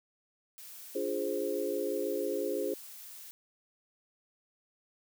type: noise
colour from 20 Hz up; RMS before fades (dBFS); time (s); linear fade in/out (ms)
blue; -48; 0.58-3.31; 0
type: chord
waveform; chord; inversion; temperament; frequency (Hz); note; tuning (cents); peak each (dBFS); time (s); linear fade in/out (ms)
sine; D half-diminished seventh; none; equal; 293.7 / 349.2 / 415.3 / 523.3; D4 / F4 / Ab4 / C5; 0 / 0 / 0 / 0; -39 / -37 / -34 / -35; 0.95-2.74; 5
effects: none